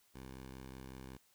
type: tone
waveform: 10% pulse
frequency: 65.41 Hz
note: C2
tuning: in tune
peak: -40 dBFS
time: 0.14-1.18 s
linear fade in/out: 20 ms
effects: white hiss -71 dBFS RMS until 1.34 s